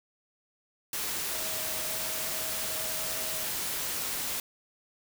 sine tone in noise, 635 Hz, D#5, 35 cents sharp, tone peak -44 dBFS, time 1.31-3.46 s, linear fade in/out 2 ms, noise white, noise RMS -33 dBFS, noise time 0.93-4.4 s, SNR -14 dB, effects none

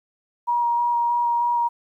sine tone with vibrato, 951 Hz, A#5, 34 cents sharp, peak -18 dBFS, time 0.47-1.69 s, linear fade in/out 20 ms, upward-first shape square, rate 3.2 Hz, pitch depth 9 cents each way, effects 10-bit

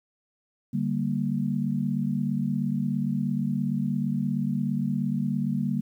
sine chord, G minor, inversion second, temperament equal, 146.83 / 196 / 233.1 Hz, D3 / G3 / Bb3, 0 / 0 / 0 cents, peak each -29 / -28 / -28 dBFS, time 0.73-5.81 s, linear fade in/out 10 ms, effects 10-bit

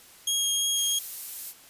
20% pulse tone with vibrato, 3267 Hz, G#7, 29 cents flat, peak -18 dBFS, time 0.27-0.99 s, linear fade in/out 5 ms, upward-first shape triangle, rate 3 Hz, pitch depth 9 cents each way
violet noise, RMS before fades -34 dBFS, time 0.74-1.54 s, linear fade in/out 50 ms
effects white hiss -52 dBFS RMS until 1.69 s + resampled to 32000 Hz

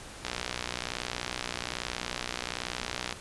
click train, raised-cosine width 0.2 ms, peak -14 dBFS, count 177, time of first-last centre 0.25-3.126 s, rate 61.2 Hz, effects pink hiss -45 dBFS RMS until 3.2 s + resampled to 24000 Hz

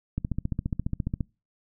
click train, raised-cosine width 5 ms, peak -15 dBFS, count 16, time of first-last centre 0.18-1.207 s, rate 14.6 Hz, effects noise-tail reverb RT60 0.3 s tail -26 dB re dry

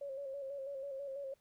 sine tone with vibrato, 550 Hz, C#5, 14 cents flat, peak -40 dBFS, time 0.01-1.34 s, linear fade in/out 5 ms, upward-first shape square, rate 6.1 Hz, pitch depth 44 cents each way, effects pink hiss -75 dBFS RMS until 1.4 s

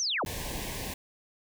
sine linear sweep, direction down, 6320 to 45.25 Hz, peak -27 dBFS, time 0-0.25 s, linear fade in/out 0 ms
pink band-stop noise, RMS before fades -36 dBFS, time 0.26-0.94 s, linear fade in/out 5 ms, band 1100 to 1600 Hz, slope 96 dB/octave
effects none

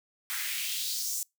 white noise with high-pass filter sweep, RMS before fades -33 dBFS, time 0.3-1.23 s, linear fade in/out 0 ms, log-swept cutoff 1500 to 7300 Hz, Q 2.4, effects noise-tail reverb RT60 0.2 s tail -26 dB re dry

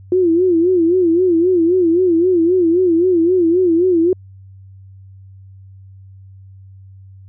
sine tone with vibrato, 349.2 Hz, F4, in tune, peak -10 dBFS, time 0.12-4.13 s, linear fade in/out 2 ms, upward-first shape sine, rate 3.8 Hz, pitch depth 120 cents each way, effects added 96 Hz sine -37 dBFS peak until 7.28 s

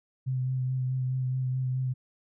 sine tone with vibrato, 129 Hz, C3, 24 cents flat, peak -26 dBFS, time 0.26-1.94 s, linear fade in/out 20 ms, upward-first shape sine, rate 4.7 Hz, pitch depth 19 cents each way, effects none

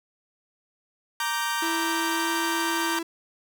sawtooth chord, G minor, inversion first, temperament equal with one note detuned, 932.3 / 1174.7 / 1558.1 Hz, Bb5 / D6 / G6, 0 / 0 / -11 cents, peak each -25 / -28 / -26 dBFS, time 1.2-2.99 s, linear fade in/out 2 ms
45% pulse tone with pitch glide, 330.8 to 333.3 Hz, E4 to E4, +6 to +19 cents, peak -29 dBFS, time 1.62-3.03 s, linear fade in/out 5 ms, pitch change +13 cents, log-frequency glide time 2.15-2.29 s
effects none

